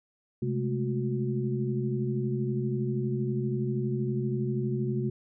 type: tone cluster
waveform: sine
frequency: 131 / 207.2 / 219.7 / 364 Hz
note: C3 / G#3 / A3 / F#4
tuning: +2 / -4 / -2 / -28 cents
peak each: -29 / -35 / -34 / -33 dBFS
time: 0.42-5.1 s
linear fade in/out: 5 ms
effects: none